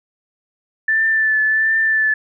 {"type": "tone with vibrato", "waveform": "sine", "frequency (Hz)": 1760, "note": "A6", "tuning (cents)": 0, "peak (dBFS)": -13, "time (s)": [0.88, 2.14], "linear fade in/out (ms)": 5, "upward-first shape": "triangle", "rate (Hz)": 1.4, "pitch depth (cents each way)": 28, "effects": []}